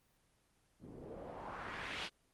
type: noise with low-pass filter sweep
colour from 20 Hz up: white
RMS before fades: -45 dBFS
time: 0.79-2.1 s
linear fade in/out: 50 ms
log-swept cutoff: 240 to 3700 Hz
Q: 1.7
effects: pink hiss -74 dBFS RMS until 2.33 s + Opus 24 kbps